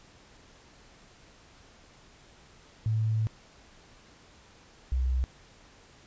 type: tone pair in turn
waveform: sine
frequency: 110 / 63.73 Hz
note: A2 / C2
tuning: 0 / -45 cents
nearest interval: major sixth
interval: 945 cents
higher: first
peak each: -24 dBFS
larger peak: neither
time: 2.86-3.27 / 4.92-5.24 s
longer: first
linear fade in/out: 0 ms
effects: pink hiss -56 dBFS RMS until 6.06 s + resampled to 16000 Hz